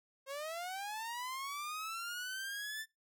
sawtooth linear sweep, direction up, 530 to 1780 Hz, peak -36 dBFS, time 0.26-2.86 s, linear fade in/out 50 ms, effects noise-tail reverb RT60 0.2 s tail -22 dB re dry

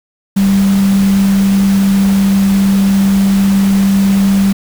sine tone in noise, 196 Hz, G3, in tune, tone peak -7 dBFS, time 0.36-4.53 s, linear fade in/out 10 ms, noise pink, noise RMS -24 dBFS, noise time 0.36-4.53 s, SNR +14 dB, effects none

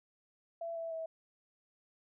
sine tone with pitch steps, 670 / 661 / 649 Hz, E5 / E5 / E5, +28 / +5 / -27 cents, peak -37 dBFS, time 0.61-1.06 s, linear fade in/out 5 ms, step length 150 ms, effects none

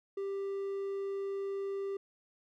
triangle tone, 394 Hz, G4, 9 cents sharp, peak -32 dBFS, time 0.17-1.97 s, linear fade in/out 5 ms, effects none

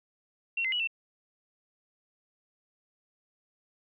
sine tone with pitch steps, 2730 / 2065 / 2926 / 2688 Hz, F7 / C7 / F#7 / E7, -40 / -23 / -20 / +33 cents, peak -27 dBFS, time 0.57-0.874 s, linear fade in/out 5 ms, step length 76 ms, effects none

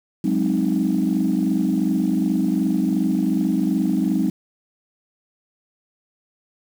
sine chord, Ab dominant seventh, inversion third, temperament equal, 185 / 207.7 / 261.6 / 311.1 Hz, Gb3 / Ab3 / C4 / Eb4, 0 / 0 / 0 / 0 cents, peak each -22 dBFS, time 0.24-4.3 s, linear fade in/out 5 ms, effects tanh soft clip ceiling -10 dBFS + 7-bit

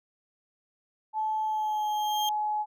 sine tone with pitch glide, 867 to 846.7 Hz, A5 to G#5, -26 to +33 cents, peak -26 dBFS, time 1.13-2.66 s, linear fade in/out 50 ms, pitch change -41 cents, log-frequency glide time 1.46-1.87 s
35% pulse tone with exponential growth, 3204 Hz, G7, 37 cents sharp, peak -26 dBFS, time 1.18-2.29 s, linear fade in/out 1 ms, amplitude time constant 240 ms
effects none

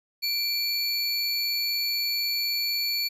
square tone pair together, 2353 / 4442 Hz, D7 / C#8, +3 / +3 cents, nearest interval major seventh, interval 1100 cents, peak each -33 / -26 dBFS, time 0.22-3.09 s, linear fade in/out 20 ms, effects resampled to 32000 Hz

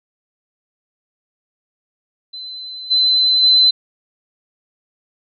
sine tone with level steps, 4045 Hz, B7, 41 cents sharp, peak -28 / -11 / -8 dBFS, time 2.33-3.71 s, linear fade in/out 10 ms, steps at 2.9 / 3.42 s, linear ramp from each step 20 ms, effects none

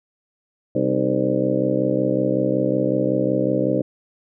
harmonic tone with a mistuned harmonic, 65.41 Hz, C2, in tune, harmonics 2 / 3 / 4 / 5 / 6 / 7 / 8 / 9, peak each -27 / -26 / -27 / -23 / -28 / -28 / -23 / -27 dBFS, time 0.75-3.82 s, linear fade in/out 5 ms, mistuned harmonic 5, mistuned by -80 cents, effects none

